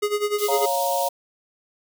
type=tone with tremolo; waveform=square; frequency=415.3 Hz; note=G#4; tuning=in tune; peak=-19 dBFS; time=0.02-0.66 s; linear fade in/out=10 ms; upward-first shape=sine; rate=10 Hz; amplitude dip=80%
type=high-pass noise; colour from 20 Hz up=white; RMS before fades=-31 dBFS; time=0.38-1.09 s; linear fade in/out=10 ms; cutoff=2800 Hz; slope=48 dB/octave
type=chord; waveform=sine; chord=Bb minor; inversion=first; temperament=equal; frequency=554.4 / 698.5 / 932.3 Hz; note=Db5 / F5 / Bb5; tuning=0 / 0 / 0 cents; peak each=-25 dBFS; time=0.48-1.09 s; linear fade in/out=10 ms
effects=none